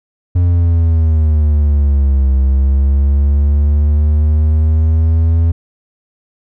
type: exponential two-way sweep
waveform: triangle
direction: down then up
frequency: 88.8 to 66.2 to 83.3 Hz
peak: -6 dBFS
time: 0.35-5.52 s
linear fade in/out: 10 ms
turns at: 2.34 s
effects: none